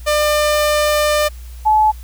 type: tone pair in turn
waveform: sawtooth / sine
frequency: 599 / 859.9 Hz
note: D5 / A5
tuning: +34 / -40 cents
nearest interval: tritone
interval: 626 cents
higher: second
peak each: -9 dBFS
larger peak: neither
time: 0.06-1.29 / 1.65-1.92 s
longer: first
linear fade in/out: 20 ms
effects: added 60 Hz sine -30 dBFS peak until 2.03 s + white hiss -46 dBFS RMS until 2.03 s